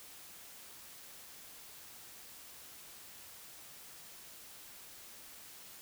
silence, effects white hiss -53 dBFS RMS until 5.81 s

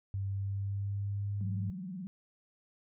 sine tone with pitch glide, 98 to 101.63 Hz, G2 to G#2, 0 to -37 cents, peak -32 dBFS, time 0.14-1.7 s, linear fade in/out 0 ms, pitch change +63 cents, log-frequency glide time 0.25-1.44 s
sine tone with vibrato, 185 Hz, F#3, in tune, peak -38 dBFS, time 1.41-2.07 s, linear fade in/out 0 ms, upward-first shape sine, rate 19 Hz, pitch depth 150 cents each way
effects none

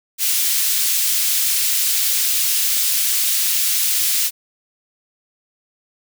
white high-pass noise, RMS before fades -18 dBFS, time 0.18-4.31 s, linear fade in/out 50 ms, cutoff 2800 Hz, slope 12 dB/octave, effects none

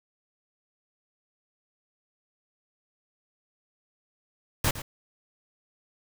pink noise with echo, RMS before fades -24 dBFS, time 4.64-4.71 s, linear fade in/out 5 ms, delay 110 ms, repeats 1, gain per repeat -13 dB, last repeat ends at 4.82 s, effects none

